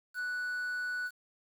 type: tone with quantisation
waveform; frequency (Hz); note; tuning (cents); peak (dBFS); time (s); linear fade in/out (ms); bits
triangle; 1480; F#6; 0; -31; 0.14-1.11; 50; 9
effects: none